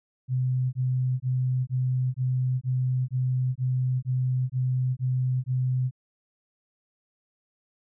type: tone bursts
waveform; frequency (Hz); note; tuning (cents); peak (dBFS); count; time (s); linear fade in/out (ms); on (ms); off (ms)
sine; 127.9; C3; -39; -22; 12; 0.28-5.911; 50; 450; 21
effects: none